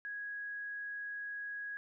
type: tone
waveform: sine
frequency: 1659 Hz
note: G#6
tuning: 2 cents flat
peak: -39 dBFS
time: 0.05-1.77 s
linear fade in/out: 0 ms
effects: none